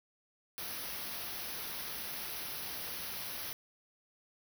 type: band-stop noise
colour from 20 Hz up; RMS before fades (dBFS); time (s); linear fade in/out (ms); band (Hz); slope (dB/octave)
white; -41; 0.58-3.53; 0; 6000 to 10000; 96
effects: none